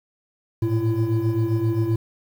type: tone cluster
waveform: triangle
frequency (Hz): 108.3 / 115.9 / 336.3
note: A2 / A#2 / E4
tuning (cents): -27 / -10 / +35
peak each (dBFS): -21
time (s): 0.62-1.96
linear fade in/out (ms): 5
effects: tanh soft clip ceiling -9 dBFS + 8-bit